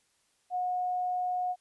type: tone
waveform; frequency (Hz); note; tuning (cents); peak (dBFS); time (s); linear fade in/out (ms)
sine; 726; F#5; -33; -28; 0.5-1.56; 50
effects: white hiss -71 dBFS RMS until 1.6 s + resampled to 24000 Hz